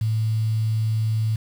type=tone with quantisation; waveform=sine; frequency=110 Hz; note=A2; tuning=in tune; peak=-19 dBFS; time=0.01-1.36 s; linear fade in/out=5 ms; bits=7; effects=none